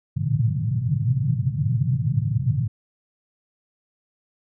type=band-pass noise; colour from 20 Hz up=pink; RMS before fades=-22 dBFS; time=0.16-2.68 s; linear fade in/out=10 ms; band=110 to 150 Hz; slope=48 dB/octave; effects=none